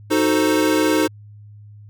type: chord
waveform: square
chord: D# diminished seventh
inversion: none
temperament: equal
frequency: 311.1 / 370 / 440 / 523.3 Hz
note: D#4 / F#4 / A4 / C5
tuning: 0 / 0 / 0 / 0 cents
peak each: -18 / -24 / -23 / -24 dBFS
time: 0.1-1.08 s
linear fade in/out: 20 ms
effects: added 104 Hz sine -39 dBFS peak until 1.89 s